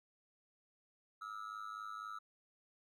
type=tone with amplitude modulation; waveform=triangle; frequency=1300 Hz; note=E6; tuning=24 cents flat; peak=-38 dBFS; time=1.21-2.19 s; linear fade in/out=10 ms; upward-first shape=sine; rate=104 Hz; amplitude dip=90%; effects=none